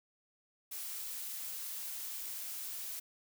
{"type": "noise", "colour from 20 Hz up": "blue", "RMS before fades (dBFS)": -42, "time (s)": [0.71, 3], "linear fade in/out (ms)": 10, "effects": []}